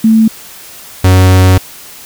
sine / 45% pulse tone pair in turn, 221.8 / 92.91 Hz, A3 / F#2, +14 / +8 cents, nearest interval octave + minor third, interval 1506 cents, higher first, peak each -3 dBFS, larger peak neither, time 0.04-0.28 / 1.04-1.58 s, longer second, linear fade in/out 5 ms, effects white hiss -32 dBFS RMS until 2.05 s

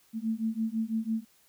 sine beating tone pair, 220 / 226 Hz, A3 / A3, 0 / +47 cents, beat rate 6 Hz, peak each -31 dBFS, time 0.13-1.25 s, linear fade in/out 50 ms, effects white hiss -64 dBFS RMS until 1.48 s

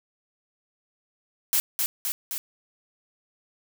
blue noise with echo, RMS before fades -22 dBFS, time 1.53-1.6 s, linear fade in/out 0 ms, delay 260 ms, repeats 3, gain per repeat -3 dB, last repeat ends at 2.38 s, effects none

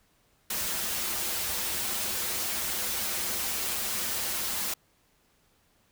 white noise with comb filter, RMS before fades -31 dBFS, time 0.5-4.74 s, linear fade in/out 5 ms, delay 7 ms, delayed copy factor -1, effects pink hiss -67 dBFS RMS until 5.91 s

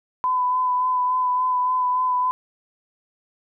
sine tone with vibrato, 1005 Hz, B5, 30 cents sharp, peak -18 dBFS, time 0.24-2.31 s, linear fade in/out 0 ms, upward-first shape sine, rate 3.5 Hz, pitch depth 18 cents each way, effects none

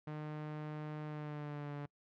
sawtooth tone with pitch glide, 152 to 144.63 Hz, D#3 to D3, -40 to -26 cents, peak -37 dBFS, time 0.07-1.86 s, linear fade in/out 5 ms, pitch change -86 cents, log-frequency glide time 1.05-1.75 s, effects noise-tail reverb RT60 0.1 s tail -25 dB re dry + low-pass 2000 Hz 12 dB/octave

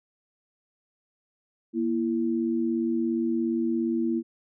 sine tone pair together, 236.2 / 333.4 Hz, A#3 / E4, +23 / +20 cents, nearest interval tritone, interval 597 cents, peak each -26 dBFS, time 1.73-4.23 s, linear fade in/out 50 ms, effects none

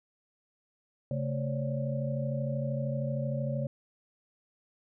sine tone cluster, 135.9 / 222.6 / 542 / 575 Hz, C#3 / A3 / C#5 / D5, -34 / +20 / -39 / -37 cents, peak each -31 / -37 / -38 / -38 dBFS, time 1.11-3.67 s, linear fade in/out 2 ms, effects none

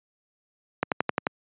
click train, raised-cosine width 0.5 ms, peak -7 dBFS, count 6, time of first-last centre 0.83-1.269 s, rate 11.4 Hz, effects high-pass 150 Hz 12 dB/octave + resampled to 8000 Hz

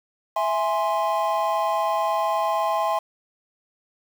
triangle chord, E augmented, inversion none, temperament equal, 659.3 / 830.6 / 1046.5 Hz, E5 / G#5 / B#5, 0 / 0 / 0 cents, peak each -23 dBFS, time 0.36-2.99 s, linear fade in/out 5 ms, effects 7-bit

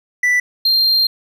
triangle tone pair in turn, 1975.5 / 4186 Hz, B6 / C8, 0 / 0 cents, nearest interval octave + minor second, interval 1300 cents, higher second, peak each -10 dBFS, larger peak neither, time 0.23-0.4 / 0.65-1.07 s, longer second, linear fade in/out 5 ms, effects none

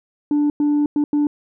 sine tone bursts at uneven times, 293.7 Hz, D4, in tune, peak -12 dBFS, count 4, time 0.31-0.5 / 0.6-0.86 / 0.96-1.04 / 1.13-1.27 s, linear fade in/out 2 ms, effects tanh soft clip ceiling -13 dBFS

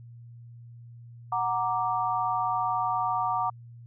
sine chord, Gb augmented, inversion none, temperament equal, 740 / 932.3 / 1174.7 Hz, Gb5 / Bb5 / D6, 0 / 0 / 0 cents, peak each -29 dBFS, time 1.32-3.5 s, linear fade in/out 5 ms, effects added 118 Hz sine -44 dBFS peak until 3.86 s

